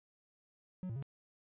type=tone with pitch steps; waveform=triangle; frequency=183.8 / 113.5 / 137.1 Hz; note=F#3 / A#2 / C#3; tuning=-11 / -46 / -19 cents; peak=-36 dBFS; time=0.83-1.025 s; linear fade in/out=0 ms; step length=65 ms; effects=resampled to 8000 Hz